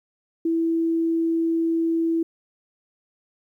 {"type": "tone", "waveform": "sine", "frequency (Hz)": 329.6, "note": "E4", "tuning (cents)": 0, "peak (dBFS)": -19, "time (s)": [0.45, 2.23], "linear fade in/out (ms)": 5, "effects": ["10-bit"]}